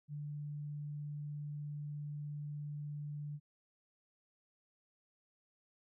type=tone; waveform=sine; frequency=147.2 Hz; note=D3; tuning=4 cents sharp; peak=-40 dBFS; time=0.08-3.4 s; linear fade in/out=50 ms; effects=none